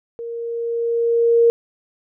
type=tone with level ramp; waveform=sine; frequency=466.2 Hz; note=A#4; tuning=in tune; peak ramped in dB=-27 to -9 dBFS; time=0.19-1.5 s; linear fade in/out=0 ms; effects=none